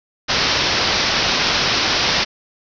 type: low-pass noise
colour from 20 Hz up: white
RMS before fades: -18 dBFS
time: 0.28-2.25 s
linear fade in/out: 20 ms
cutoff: 5700 Hz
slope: 96 dB/octave
effects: none